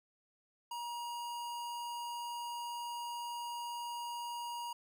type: tone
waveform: square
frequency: 951 Hz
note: A#5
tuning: 34 cents sharp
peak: -40 dBFS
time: 0.71-4.73 s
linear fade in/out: 5 ms
effects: none